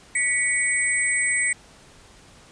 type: tone cluster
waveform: sine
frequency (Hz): 1958 / 2231 / 8110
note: B6 / C#7 / B8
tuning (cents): -15 / +11 / +45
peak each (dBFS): -24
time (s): 0.15-1.53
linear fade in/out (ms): 5
effects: pink hiss -50 dBFS RMS until 2.51 s + resampled to 22050 Hz